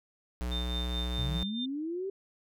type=tone with pitch glide; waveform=square; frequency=60.9 to 61.89 Hz; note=B1 to B1; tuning=-24 to +4 cents; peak=-32 dBFS; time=0.41-1.43 s; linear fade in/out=0 ms; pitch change=+28 cents; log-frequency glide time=1.21-1.3 s
type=tone with tremolo; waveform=sine; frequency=3600 Hz; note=A7; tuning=39 cents sharp; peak=-33 dBFS; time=0.51-1.66 s; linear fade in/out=10 ms; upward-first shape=triangle; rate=4.7 Hz; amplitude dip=75%
type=linear sweep; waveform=sine; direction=up; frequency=110 to 397.2 Hz; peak=-32 dBFS; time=1.18-2.1 s; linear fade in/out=5 ms
effects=none